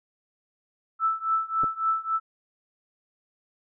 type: tone with tremolo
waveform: sine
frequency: 1318.5 Hz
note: E6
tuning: in tune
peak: -19 dBFS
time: 0.99-2.2 s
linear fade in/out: 50 ms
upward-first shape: triangle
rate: 3.6 Hz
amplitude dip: 95%
type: clicks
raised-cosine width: 2 ms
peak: -23 dBFS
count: 2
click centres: 1.635 / 1.642 s
effects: none